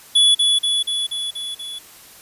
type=tone with echo; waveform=square; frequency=3414 Hz; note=G#7; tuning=47 cents sharp; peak=-11 dBFS; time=0.15-0.35 s; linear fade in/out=10 ms; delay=240 ms; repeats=6; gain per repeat=-3 dB; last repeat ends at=1.79 s; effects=white hiss -44 dBFS RMS until 2.21 s + resampled to 32000 Hz